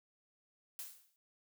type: noise with exponential decay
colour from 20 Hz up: blue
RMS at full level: -42 dBFS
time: 0.79-1.16 s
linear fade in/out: 0 ms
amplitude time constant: 80 ms
effects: none